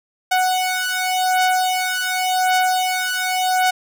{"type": "beating tone pair", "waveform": "sawtooth", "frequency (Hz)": [740, 740.89], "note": ["F#5", "F#5"], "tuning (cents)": [0, 2], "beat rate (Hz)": 0.89, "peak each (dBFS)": -16, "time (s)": [0.31, 3.71], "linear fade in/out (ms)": 10, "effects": []}